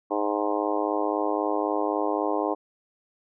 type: harmonic tone with a mistuned harmonic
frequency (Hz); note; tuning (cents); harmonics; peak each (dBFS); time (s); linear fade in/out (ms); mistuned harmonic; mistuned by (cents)
103.83; G#2; 0; 3 / 4 / 5 / 6 / 7 / 8 / 9 / 10; -29 / -30 / -31 / -32 / -32 / -33 / -34 / -34; 0.1-2.55; 20; 10; +26
effects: none